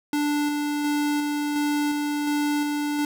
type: tone with tremolo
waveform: square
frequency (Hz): 293.7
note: D4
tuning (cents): 0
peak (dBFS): -22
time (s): 0.13-3.05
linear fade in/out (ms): 2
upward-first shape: square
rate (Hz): 1.4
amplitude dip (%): 25
effects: none